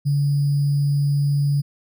sine tone with sample-and-hold, 143 Hz, D3, 46 cents flat, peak -16 dBFS, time 0.05-1.62 s, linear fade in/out 20 ms, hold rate 4900 Hz, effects none

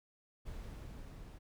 brown noise with level ramp, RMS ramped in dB -45 to -51 dBFS, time 0.45-1.39 s, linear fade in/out 20 ms, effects none

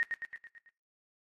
sine tone with echo, 1855 Hz, A#6, 9 cents flat, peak -26 dBFS, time 0-0.03 s, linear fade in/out 0 ms, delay 110 ms, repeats 6, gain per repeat -5 dB, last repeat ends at 0.69 s, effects noise-tail reverb RT60 0.4 s tail -21 dB re dry + AAC 32 kbps

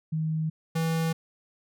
sine / square tone pair in turn, 157.9 / 163.09 Hz, D#3 / E3, +26 / -18 cents, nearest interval minor second, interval 56 cents, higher second, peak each -25 dBFS, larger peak neither, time 0.12-0.5 / 0.75-1.13 s, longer neither, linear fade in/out 10 ms, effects none

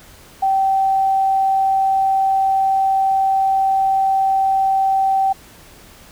sine tone, 774 Hz, G5, 22 cents flat, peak -13 dBFS, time 0.42-5.33 s, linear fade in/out 10 ms, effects pink hiss -44 dBFS RMS until 6.11 s

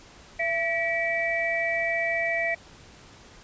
sine tone cluster, 672 / 1937 / 2303 Hz, E5 / B6 / D7, +33 / -34 / -34 cents, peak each -28 dBFS, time 0.39-2.55 s, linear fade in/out 10 ms, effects pink hiss -50 dBFS RMS until 3.43 s + resampled to 16000 Hz

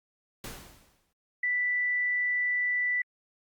pink noise with exponential decay, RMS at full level -38 dBFS, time 0.44-1.13 s, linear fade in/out 2 ms, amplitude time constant 150 ms
sine tone, 1975.5 Hz, B6, in tune, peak -25 dBFS, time 1.43-3.02 s, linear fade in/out 5 ms
effects Opus 48 kbps

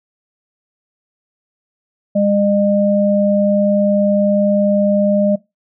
sine tone pair together, 202.8 / 607.1 Hz, G#3 / D#5, -41 / -43 cents, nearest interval octave + perfect fifth, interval 1898 cents, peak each -14 dBFS, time 2.15-5.36 s, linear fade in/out 10 ms, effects noise-tail reverb RT60 0.2 s tail -20 dB re dry

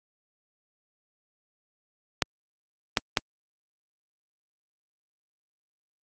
clicks, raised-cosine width 0.2 ms, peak -3 dBFS, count 3, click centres 2.222 / 2.972 / 3.172 s, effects high-pass 80 Hz 12 dB/octave + Opus 48 kbps

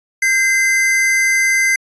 square tone pair together, 1593 / 2061 Hz, G6 / C7, +27 / -27 cents, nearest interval major third, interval 446 cents, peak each -21 / -13 dBFS, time 0.22-1.76 s, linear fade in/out 5 ms, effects resampled to 22050 Hz

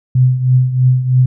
sine tone with tremolo, 127.7 Hz, C3, 42 cents flat, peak -5 dBFS, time 0.15-1.26 s, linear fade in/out 5 ms, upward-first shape triangle, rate 3.1 Hz, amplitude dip 75%, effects none

